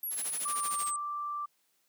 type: linear sweep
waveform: sine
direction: down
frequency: 11530 to 8050 Hz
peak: -33 dBFS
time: 0.03-0.96 s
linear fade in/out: 2 ms
type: noise with tremolo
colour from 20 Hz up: white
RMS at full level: -38 dBFS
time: 0.1-0.92 s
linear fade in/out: 50 ms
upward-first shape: sine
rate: 13 Hz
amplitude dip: 85%
type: tone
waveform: sine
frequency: 1174.7 Hz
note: D6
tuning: in tune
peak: -33 dBFS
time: 0.45-1.46 s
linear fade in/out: 10 ms
effects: white hiss -73 dBFS RMS until 1.88 s + high-pass 150 Hz 12 dB/octave